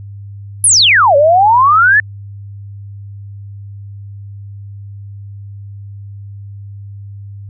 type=exponential two-way sweep; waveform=sine; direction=down then up; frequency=11175 to 550 to 1791 Hz; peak=-5 dBFS; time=0.64-2 s; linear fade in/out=2 ms; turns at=1.16 s; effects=added 100 Hz sine -27 dBFS peak until 7.49 s